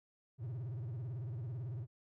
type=tone with vibrato; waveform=triangle; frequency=120 Hz; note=B2; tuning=49 cents flat; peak=-37 dBFS; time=0.38-1.87 s; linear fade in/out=50 ms; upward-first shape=sine; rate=18 Hz; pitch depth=240 cents each way; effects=none